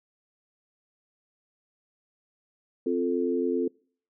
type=chord; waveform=sine; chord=F major; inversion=second; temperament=equal; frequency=261.6 / 349.2 / 440 Hz; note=C4 / F4 / A4; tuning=0 / 0 / 0 cents; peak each=-28 dBFS; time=2.86-3.68 s; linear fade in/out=5 ms; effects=noise-tail reverb RT60 0.5 s tail -26 dB re dry